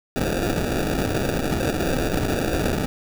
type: noise with sample-and-hold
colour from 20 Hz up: white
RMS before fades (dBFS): -23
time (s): 0.16-2.86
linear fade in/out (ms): 0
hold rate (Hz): 1050
effects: none